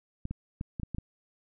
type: clicks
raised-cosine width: 5 ms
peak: -22 dBFS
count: 7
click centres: 0.254 / 0.31 / 0.611 / 0.798 / 0.833 / 0.947 / 0.984 s
effects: none